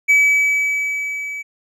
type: tone with level ramp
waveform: triangle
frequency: 2288 Hz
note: D7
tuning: 46 cents flat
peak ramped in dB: -7 to -24 dBFS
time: 0.08-1.43 s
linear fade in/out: 20 ms
effects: none